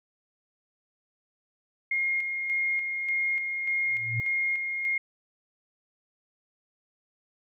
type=tone with tremolo; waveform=sine; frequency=2138 Hz; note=C7; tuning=37 cents sharp; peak=-24 dBFS; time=1.91-4.98 s; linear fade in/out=5 ms; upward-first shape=square; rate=1.7 Hz; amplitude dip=40%
type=tone with exponential growth; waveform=sine; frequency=116 Hz; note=A#2; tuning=8 cents flat; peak=-24 dBFS; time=3.85-4.2 s; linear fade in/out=0 ms; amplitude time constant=76 ms
effects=none